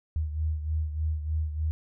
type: beating tone pair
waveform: sine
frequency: 77.3 / 80.6 Hz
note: D#2 / E2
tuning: -11 / -38 cents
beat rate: 3.3 Hz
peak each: -27 / -34 dBFS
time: 0.16-1.71 s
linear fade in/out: 0 ms
effects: none

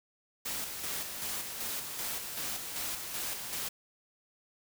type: noise with tremolo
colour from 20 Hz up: white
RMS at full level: -36 dBFS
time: 0.45-3.69 s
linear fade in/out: 10 ms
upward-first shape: square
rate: 2.6 Hz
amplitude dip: 40%
effects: none

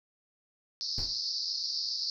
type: band-pass noise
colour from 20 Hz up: white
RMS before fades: -34 dBFS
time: 0.81-2.1 s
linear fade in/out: 0 ms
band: 4300 to 5300 Hz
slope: 96 dB/octave
type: noise with exponential decay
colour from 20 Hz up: brown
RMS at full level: -35 dBFS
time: 0.98-1.24 s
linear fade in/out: 2 ms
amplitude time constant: 56 ms
effects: none

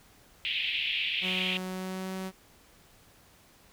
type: band-pass noise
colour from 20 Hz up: white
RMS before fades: -31 dBFS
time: 0.45-1.57 s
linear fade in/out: 0 ms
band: 2300 to 3300 Hz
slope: 48 dB/octave
type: tone with pitch glide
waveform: sawtooth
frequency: 185 to 188.56 Hz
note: F#3 to F#3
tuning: 0 to +33 cents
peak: -30 dBFS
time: 1.21-2.32 s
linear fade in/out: 50 ms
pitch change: +33 cents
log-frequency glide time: 1.58-2.13 s
effects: pink hiss -59 dBFS RMS until 3.72 s

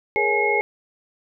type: tone cluster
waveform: sine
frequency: 417 / 469.9 / 554 / 840 / 2163 Hz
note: G#4 / A#4 / C#5 / G#5 / C#7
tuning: +7 / +14 / -1 / +19 / -43 cents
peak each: -23 / -26 / -30 / -24 / -21 dBFS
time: 0.16-0.61 s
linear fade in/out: 0 ms
effects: none

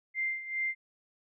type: tone with tremolo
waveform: sine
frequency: 2093 Hz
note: C7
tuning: in tune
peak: -28 dBFS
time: 0.14-0.75 s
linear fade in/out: 50 ms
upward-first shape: sine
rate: 2.5 Hz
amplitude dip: 75%
effects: none

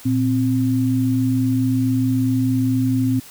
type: tone pair together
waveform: sine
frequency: 115.9 / 260.5 Hz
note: A#2 / C4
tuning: -10 / -7 cents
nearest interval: octave + major second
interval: 1403 cents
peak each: -20 / -17 dBFS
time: 0.05-3.2 s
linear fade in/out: 10 ms
effects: white hiss -42 dBFS RMS until 3.3 s

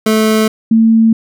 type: tone pair in turn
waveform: 25% pulse / sine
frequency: 218 / 224.6 Hz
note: A3 / A3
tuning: -16 / +36 cents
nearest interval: minor second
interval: 52 cents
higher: second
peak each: -5 dBFS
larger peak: neither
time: 0.06-0.48 / 0.71-1.13 s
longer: neither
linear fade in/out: 5 ms
effects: none

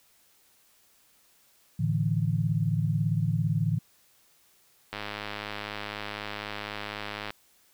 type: chord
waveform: sine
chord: A suspended fourth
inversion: none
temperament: equal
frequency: 110 / 146.83 / 164.81 Hz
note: A2 / D3 / E3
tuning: 0 / 0 / 0 cents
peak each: -28 dBFS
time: 1.79-3.79 s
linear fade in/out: 10 ms
type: click train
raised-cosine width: 0.3 ms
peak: -18 dBFS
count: 248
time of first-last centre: 4.93-7.305 s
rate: 104 Hz
effects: white hiss -63 dBFS RMS until 7.73 s

